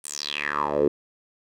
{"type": "tone with band-pass filter sweep", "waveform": "10% pulse", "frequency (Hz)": 73.3, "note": "D2", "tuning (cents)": -3, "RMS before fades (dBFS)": -26, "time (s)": [0.04, 0.88], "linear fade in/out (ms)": 5, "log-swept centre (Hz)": [9700, 370], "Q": 5.6, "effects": []}